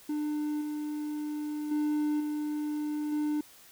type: tone with level steps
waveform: triangle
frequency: 299.6 Hz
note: D4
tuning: 35 cents sharp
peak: -27 / -30 / -24 / -28 / -25 dBFS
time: 0.09-3.41 s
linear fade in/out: 5 ms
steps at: 0.61 / 1.71 / 2.2 / 3.12 s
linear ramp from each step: 5 ms
effects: white hiss -55 dBFS RMS until 3.71 s